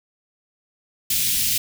white band-stop noise, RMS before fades -21 dBFS, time 1.1-1.58 s, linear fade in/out 5 ms, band 230 to 2400 Hz, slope 24 dB/octave, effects none

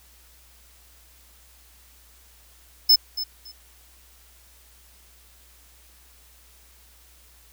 square tone with echo, 5230 Hz, E8, 15 cents flat, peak -12 dBFS, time 2.89-2.96 s, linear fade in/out 10 ms, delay 280 ms, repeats 2, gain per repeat -14 dB, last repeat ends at 3.52 s, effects added 60 Hz sine -55 dBFS peak until 7.52 s + white hiss -55 dBFS RMS until 7.52 s

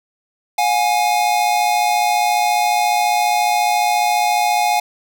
square tone pair together, 716.1 / 830.6 Hz, F5 / G#5, +43 / 0 cents, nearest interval minor third, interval 257 cents, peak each -18 / -17 dBFS, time 0.58-4.8 s, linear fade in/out 5 ms, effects none

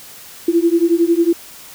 sine beating tone pair, 332.8 / 343.8 Hz, E4 / F4, +17 / -27 cents, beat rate 11 Hz, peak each -14 dBFS, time 0.48-1.33 s, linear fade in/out 5 ms, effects white hiss -38 dBFS RMS until 1.74 s

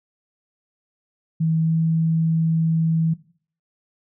sine tone with pitch glide, 161.1 to 162.41 Hz, E3 to E3, -39 to -25 cents, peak -17 dBFS, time 1.4-3.14 s, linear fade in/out 10 ms, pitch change +14 cents, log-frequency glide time 1.62-1.72 s, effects noise-tail reverb RT60 0.5 s tail -18 dB re dry

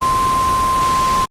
sine tone in noise, 1045 Hz, C6, 2 cents flat, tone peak -13 dBFS, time 0.01-1.26 s, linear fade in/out 20 ms, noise pink, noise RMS -23 dBFS, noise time 0.01-1.26 s, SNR +7 dB, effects low-pass 10000 Hz 12 dB/octave + Opus 32 kbps

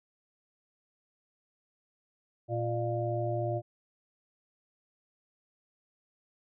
harmonic tone with a mistuned harmonic, 116.54 Hz, A#2, in tune, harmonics 1 / 3 / 5 / 6, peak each -32 / -36 / -34 / -37 dBFS, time 2.48-3.62 s, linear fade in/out 50 ms, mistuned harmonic 5, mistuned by +43 cents, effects none

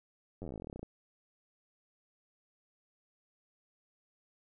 slowing click train, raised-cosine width 2 ms, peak -30 dBFS, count 21, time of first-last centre 0.42-0.83 s, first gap 10 ms, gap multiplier 1.07, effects none

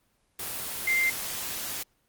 sine tone in noise, 2093 Hz, C7, in tune, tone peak -22 dBFS, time 0.87-1.1 s, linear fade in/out 5 ms, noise white, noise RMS -34 dBFS, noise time 0.39-1.83 s, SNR +9 dB, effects pink hiss -70 dBFS RMS until 2.08 s + Opus 24 kbps

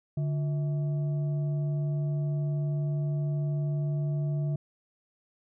sine tone with frequency modulation, 146.83 Hz, D3, in tune, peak -26 dBFS, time 0.17-4.56 s, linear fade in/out 5 ms, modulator 500 Hz, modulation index 0.27, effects none

